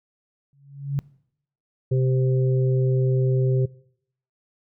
sine tone with exponential growth, 140 Hz, C#3, 18 cents sharp, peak -18 dBFS, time 0.53-0.99 s, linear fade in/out 0 ms, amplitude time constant 99 ms
harmonic tone, 130 Hz, C3, 11 cents flat, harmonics 1 / 3 / 4, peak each -18 / -26 / -33 dBFS, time 1.91-3.66 s, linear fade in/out 10 ms
effects noise-tail reverb RT60 0.7 s tail -22 dB re dry

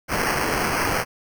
white noise with sample-and-hold, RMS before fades -23 dBFS, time 0.08-1.05 s, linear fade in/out 50 ms, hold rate 3675 Hz, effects none

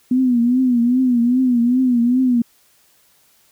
sine tone with vibrato, 246.9 Hz, B3, in tune, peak -12 dBFS, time 0.11-2.42 s, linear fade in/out 5 ms, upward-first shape triangle, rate 2.5 Hz, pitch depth 110 cents each way, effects white hiss -56 dBFS RMS until 3.51 s

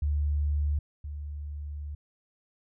sine tone pair in turn, 73.42 / 73.42 Hz, D2 / D2, 0 / 0 cents, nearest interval unison, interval 0 cents, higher neither, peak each -24 / -34 dBFS, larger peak first, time 0.02-0.79 / 1.04-1.95 s, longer second, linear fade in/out 5 ms, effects none

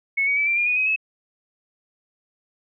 sine tone with pitch steps, 2200 / 2251 / 2304 / 2358 / 2413 / 2469 / 2527 / 2586 Hz, C#7 / C#7 / D7 / D7 / D7 / D#7 / D#7 / E7, -14 / +26 / -34 / +6 / +46 / -14 / +26 / -34 cents, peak -18 dBFS, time 0.17-0.962 s, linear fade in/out 10 ms, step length 99 ms, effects none

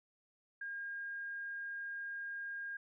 sine tone, 1617 Hz, G#6, 47 cents flat, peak -40 dBFS, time 0.61-2.77 s, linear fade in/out 5 ms, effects none

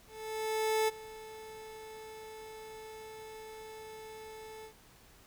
30% pulse tone with ADSR envelope, 437.4 Hz, A4, 10 cents flat, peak -24 dBFS, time 0.07-4.74 s, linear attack 810 ms, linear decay 23 ms, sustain -19 dB, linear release 96 ms, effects pink hiss -60 dBFS RMS until 5.26 s

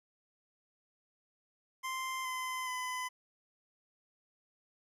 25% pulse tone with pitch steps, 1044 / 1026.7 / 1009.6 Hz, C6 / C6 / B5, -4 / -33 / +38 cents, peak -32 dBFS, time 1.83-3.09 s, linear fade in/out 20 ms, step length 420 ms, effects resampled to 32000 Hz + 12-bit

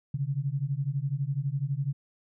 sine beating tone pair, 133.2 / 145.2 Hz, C3 / D3, +31 / -19 cents, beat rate 12 Hz, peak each -30 dBFS, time 0.14-1.93 s, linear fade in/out 5 ms, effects none

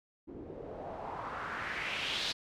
white noise with low-pass filter sweep, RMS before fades -39 dBFS, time 0.27-2.33 s, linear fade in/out 20 ms, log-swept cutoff 300 to 4200 Hz, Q 2.8, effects none

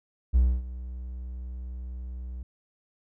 triangle tone with ADSR envelope, 62.1 Hz, B1, 10 cents sharp, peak -13 dBFS, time 0.33-2.43 s, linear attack 29 ms, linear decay 260 ms, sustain -19 dB, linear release 4 ms, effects tanh soft clip ceiling -11 dBFS

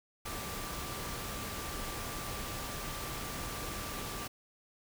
sine tone in noise, 1174.7 Hz, D6, in tune, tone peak -47 dBFS, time 0.25-4.28 s, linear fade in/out 10 ms, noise pink, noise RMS -40 dBFS, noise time 0.25-4.28 s, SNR -10 dB, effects none

